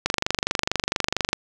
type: click train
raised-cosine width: 0.2 ms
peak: -3 dBFS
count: 32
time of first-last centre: 0.06-1.33 s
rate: 24.4 Hz
effects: none